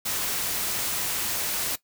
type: noise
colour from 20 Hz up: white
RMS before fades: -28 dBFS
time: 0.05-1.76 s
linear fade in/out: 10 ms
effects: noise-tail reverb RT60 0.1 s tail -17 dB re dry

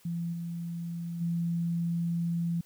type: tone with level steps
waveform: sine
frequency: 169.7 Hz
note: F3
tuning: 49 cents flat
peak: -30 / -33 / -27 dBFS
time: 0.05-2.61 s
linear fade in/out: 5 ms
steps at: 0.32 / 1.2 s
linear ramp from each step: 20 ms
effects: white hiss -61 dBFS RMS until 2.65 s

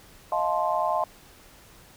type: chord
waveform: sine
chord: F dominant seventh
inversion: third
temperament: just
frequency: 628.6 / 698.5 / 873.1 / 1047.7 Hz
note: Eb5 / F5 / A5 / C6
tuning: +18 / 0 / -14 / +2 cents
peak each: -28 dBFS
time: 0.32-1.04 s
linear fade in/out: 2 ms
effects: pink hiss -52 dBFS RMS until 1.96 s

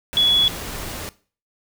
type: tone in noise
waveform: sine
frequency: 3385 Hz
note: G#7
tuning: 32 cents sharp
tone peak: -13 dBFS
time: 0.17-0.48 s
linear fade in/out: 0 ms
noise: pink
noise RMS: -31 dBFS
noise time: 0.13-1.09 s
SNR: +15 dB
effects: noise-tail reverb RT60 0.4 s tail -19 dB re dry

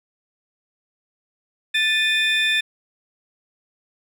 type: tone cluster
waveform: triangle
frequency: 1760 / 2467 / 3559 Hz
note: A6 / D#7 / A7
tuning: 0 / -15 / +19 cents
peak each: -20 dBFS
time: 1.74-2.61 s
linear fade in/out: 10 ms
effects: none

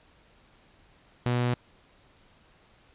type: tone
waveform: sawtooth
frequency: 122.3 Hz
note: B2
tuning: 16 cents flat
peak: -20 dBFS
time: 1.26-1.54 s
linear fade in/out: 0 ms
effects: pink hiss -60 dBFS RMS until 2.94 s + resampled to 8000 Hz

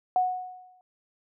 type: tone with exponential decay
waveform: sine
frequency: 735 Hz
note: F#5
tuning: 12 cents flat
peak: -18 dBFS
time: 0.16-0.81 s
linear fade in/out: 1 ms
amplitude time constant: 140 ms
effects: none

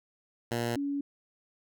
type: tone pair in turn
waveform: 10% pulse / sine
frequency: 118 / 282.6 Hz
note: A#2 / C#4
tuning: +22 / +34 cents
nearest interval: octave + minor third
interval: 1512 cents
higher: second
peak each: -21 / -29 dBFS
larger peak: first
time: 0.51-0.76 / 0.76-1.01 s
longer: neither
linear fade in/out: 5 ms
effects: none

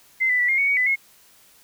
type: tone with pitch steps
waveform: sine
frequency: 2069 / 1992 / 1960 / 2127 / 2226 / 2247 / 2003 / 2169 Hz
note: C7 / B6 / B6 / C7 / C#7 / C#7 / B6 / C#7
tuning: -20 / +14 / -14 / +28 / +7 / +23 / +24 / -38 cents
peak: -17 dBFS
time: 0.2-0.96 s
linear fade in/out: 20 ms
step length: 95 ms
effects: white hiss -54 dBFS RMS until 1.63 s

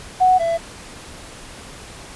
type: tone pair in turn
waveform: sine / triangle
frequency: 740 / 668.7 Hz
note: F#5 / E5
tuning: 0 / +25 cents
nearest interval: major second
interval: 175 cents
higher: first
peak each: -10 / -15 dBFS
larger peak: first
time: 0.2-0.39 / 0.39-0.58 s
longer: neither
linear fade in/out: 20 ms
effects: pink hiss -38 dBFS RMS until 2.15 s + resampled to 24000 Hz

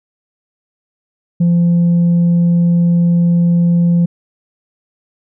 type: tone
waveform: sine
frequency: 172.1 Hz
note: F3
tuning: 25 cents flat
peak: -6 dBFS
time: 1.4-4.06 s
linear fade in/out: 10 ms
effects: tanh soft clip ceiling -7 dBFS

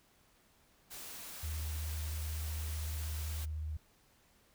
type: noise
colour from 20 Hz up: white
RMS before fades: -47 dBFS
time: 0.9-3.46 s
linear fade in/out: 20 ms
type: tone with vibrato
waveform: sine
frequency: 77.2 Hz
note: D#2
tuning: 13 cents flat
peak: -36 dBFS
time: 1.43-3.77 s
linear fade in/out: 5 ms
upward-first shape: square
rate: 16 Hz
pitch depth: 20 cents each way
effects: pink hiss -68 dBFS RMS until 4.54 s

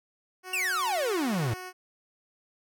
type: tone with pitch glide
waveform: 10% pulse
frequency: 370 to 367.7 Hz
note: F#4 to F#4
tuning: 0 to -11 cents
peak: -30 dBFS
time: 0.43-1.73 s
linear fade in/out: 50 ms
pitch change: -11 cents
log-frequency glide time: 0.86-1.24 s
type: exponential sweep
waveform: 45% pulse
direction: down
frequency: 2840 to 103.83 Hz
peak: -26 dBFS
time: 0.53-1.54 s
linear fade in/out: 5 ms
effects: none

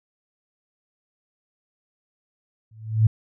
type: tone with exponential growth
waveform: sine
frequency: 110 Hz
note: A2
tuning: in tune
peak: -10 dBFS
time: 2.71-3.07 s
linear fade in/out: 5 ms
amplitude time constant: 78 ms
effects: none

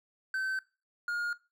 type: tone pair in turn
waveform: triangle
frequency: 1539 / 1424.1 Hz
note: G6 / F6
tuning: -32 / +33 cents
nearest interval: minor second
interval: 135 cents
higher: first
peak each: -28 dBFS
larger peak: neither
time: 0.34-0.59 / 1.08-1.33 s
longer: neither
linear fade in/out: 2 ms
effects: noise-tail reverb RT60 0.3 s tail -20 dB re dry

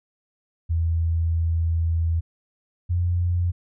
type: tone pair in turn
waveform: sine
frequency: 82.7 / 87.81 Hz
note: E2 / F2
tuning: +6 / +10 cents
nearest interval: minor second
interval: 104 cents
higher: second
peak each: -19 dBFS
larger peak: neither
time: 0.69-2.21 / 2.89-3.52 s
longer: first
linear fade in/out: 20 ms
effects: none

